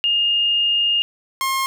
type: tone pair in turn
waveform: sine / sawtooth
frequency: 2833 / 1068.9 Hz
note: F7 / C6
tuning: +24 / +37 cents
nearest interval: octave + perfect fourth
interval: 1687 cents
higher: first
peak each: -15 dBFS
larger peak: neither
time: 0.04-1.02 / 1.41-1.66 s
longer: first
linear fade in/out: 0 ms
effects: none